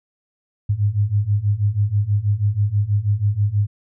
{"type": "beating tone pair", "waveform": "sine", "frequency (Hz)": [99.7, 105.9], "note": ["G2", "G#2"], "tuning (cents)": [30, 34], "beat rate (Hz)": 6.2, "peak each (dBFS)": [-20, -18], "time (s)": [0.69, 3.67], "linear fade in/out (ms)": 10, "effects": []}